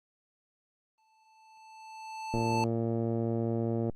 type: tone with exponential growth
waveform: square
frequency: 880 Hz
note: A5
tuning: in tune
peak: -28 dBFS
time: 0.98-2.64 s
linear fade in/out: 1 ms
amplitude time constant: 360 ms
type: click train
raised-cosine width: 2 ms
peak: -19 dBFS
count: 180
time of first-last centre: 2.34-3.897 s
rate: 115 Hz
effects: low-pass 7000 Hz 12 dB/octave + Opus 32 kbps